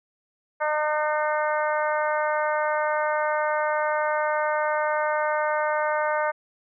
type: harmonic tone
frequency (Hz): 303.5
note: D#4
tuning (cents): -43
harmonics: 2 / 3 / 4 / 5 / 6 / 7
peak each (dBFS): -25 / -27 / -30 / -30 / -35 / -37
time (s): 0.6-6.32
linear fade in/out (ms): 20
effects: none